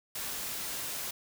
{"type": "noise", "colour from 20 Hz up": "white", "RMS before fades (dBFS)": -37, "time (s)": [0.15, 1.11], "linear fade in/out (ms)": 5, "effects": []}